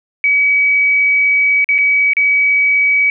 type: tone with dropouts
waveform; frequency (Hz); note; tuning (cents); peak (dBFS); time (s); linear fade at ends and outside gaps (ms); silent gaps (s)
sine; 2274; C#7; +44; -9; 0.24-3.1; 1; 1.644-1.689 / 1.782-1.786 / 2.134-2.168
effects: none